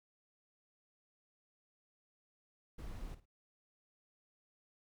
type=noise with echo; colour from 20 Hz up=brown; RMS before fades=-45 dBFS; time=2.78-3.15 s; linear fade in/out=10 ms; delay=54 ms; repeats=2; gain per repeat=-13 dB; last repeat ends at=3.258 s; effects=none